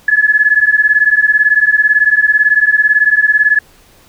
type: beating tone pair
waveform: sine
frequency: 1700 / 1718 Hz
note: G#6 / A6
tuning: +40 / -42 cents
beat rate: 18 Hz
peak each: -10 dBFS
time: 0.08-3.59 s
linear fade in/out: 5 ms
effects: pink hiss -46 dBFS RMS until 4.08 s